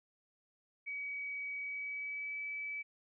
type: tone with pitch glide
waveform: sine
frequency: 2269 to 2298 Hz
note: C#7 to D7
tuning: +40 to -38 cents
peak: -38 dBFS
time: 0.86-2.83 s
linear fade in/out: 20 ms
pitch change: +22 cents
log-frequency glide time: 1.61-2.39 s
effects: none